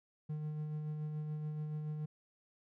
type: tone with tremolo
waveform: triangle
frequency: 152.3 Hz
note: D#3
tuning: 37 cents flat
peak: -34 dBFS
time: 0.29-2.06 s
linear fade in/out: 10 ms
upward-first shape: sine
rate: 7 Hz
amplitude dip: 30%
effects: none